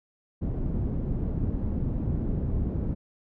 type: low-pass noise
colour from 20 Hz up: pink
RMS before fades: -28 dBFS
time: 0.41-2.95 s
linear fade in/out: 20 ms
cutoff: 250 Hz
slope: 12 dB/octave
effects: none